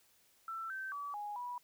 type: tone with pitch steps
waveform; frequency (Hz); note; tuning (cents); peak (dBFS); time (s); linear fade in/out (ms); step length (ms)
sine; 1335 / 1550 / 1146 / 828 / 978; E6 / G6 / D6 / G#5 / B5; +22 / -20 / -43 / -5 / -17; -39; 0.48-1.58; 2; 220
effects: white hiss -69 dBFS RMS until 1.63 s